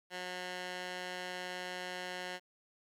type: tone with band-pass filter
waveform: 15% pulse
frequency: 181.3 Hz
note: F#3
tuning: 35 cents flat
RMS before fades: -42 dBFS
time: 0.1-2.4 s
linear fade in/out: 50 ms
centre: 2400 Hz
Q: 0.65
effects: 11-bit